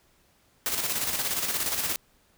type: noise with tremolo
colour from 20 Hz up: white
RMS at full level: -27 dBFS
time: 0.66-1.96 s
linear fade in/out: 0 ms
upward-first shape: square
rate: 17 Hz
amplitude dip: 45%
effects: pink hiss -64 dBFS RMS until 2.37 s